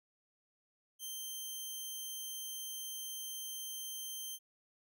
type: tone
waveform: 10% pulse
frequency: 3136 Hz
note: G7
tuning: in tune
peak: -33 dBFS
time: 0.99-4.39 s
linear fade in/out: 50 ms
effects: none